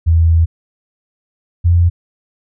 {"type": "tone pair in turn", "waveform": "sine", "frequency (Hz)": [82.41, 86.36], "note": ["E2", "F2"], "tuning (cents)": [0, -19], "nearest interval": "minor second", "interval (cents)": 81, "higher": "second", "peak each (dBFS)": -7, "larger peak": "neither", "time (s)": [[0.06, 0.46], [1.64, 1.9]], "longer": "first", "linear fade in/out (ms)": 20, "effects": []}